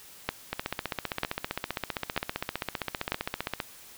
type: two click trains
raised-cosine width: 0.3 ms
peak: -10 / -13 dBFS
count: 4 / 48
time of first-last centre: 0.29-3.12 / 0.53-3.602 s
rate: 1.06 / 15.3 Hz
effects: white hiss -50 dBFS RMS until 3.97 s